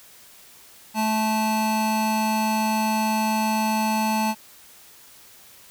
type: tone pair together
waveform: square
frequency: 218.2 / 873 Hz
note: A3 / A5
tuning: -14 / -14 cents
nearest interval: 2 octaves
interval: 2400 cents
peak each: -24 dBFS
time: 0.94-4.35 s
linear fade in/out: 50 ms
effects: white hiss -49 dBFS RMS until 5.7 s